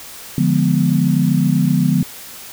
sine chord, D diminished seventh, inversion none, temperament equal, 146.83 / 174.61 / 207.7 / 246.9 Hz, D3 / F3 / Ab3 / Cb4, 0 / 0 / 0 / 0 cents, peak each -17 / -16 / -20 / -18 dBFS, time 0.38-2.03 s, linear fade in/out 2 ms, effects white hiss -35 dBFS RMS until 2.52 s

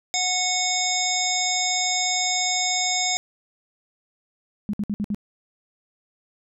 harmonic tone, 733 Hz, F#5, 16 cents flat, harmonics 1 / 3 / 5 / 7 / 9 / 10, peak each -28 / -28 / -28 / -28 / -28 / -28 dBFS, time 0.14-3.17 s, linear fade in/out 0 ms
sine tone bursts, 206.5 Hz, G#3, 10 cents flat, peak -22 dBFS, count 5, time 4.69-5.146 s, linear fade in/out 0 ms, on 44 ms, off 59 ms
effects none

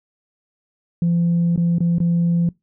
sine tone with dropouts, 170.8 Hz, F3, 38 cents flat, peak -13 dBFS, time 1.02-2.49 s, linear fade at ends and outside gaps 2 ms, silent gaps 1.561-1.576 / 1.784-1.805 / 1.984-2.002 s, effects noise-tail reverb RT60 0.2 s tail -25 dB re dry + tanh soft clip ceiling -12 dBFS

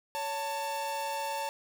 45% pulse tone pair together, 561 / 891.9 Hz, C#5 / A5, +21 / +23 cents, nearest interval minor sixth, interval 802 cents, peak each -38 / -33 dBFS, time 0.15-1.49 s, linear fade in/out 0 ms, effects none

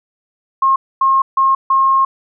sine tone bursts at uneven times, 1074 Hz, C6, 45 cents sharp, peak -9 dBFS, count 4, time 0.62-0.76 / 1.01-1.22 / 1.37-1.55 / 1.7-2.05 s, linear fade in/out 5 ms, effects none

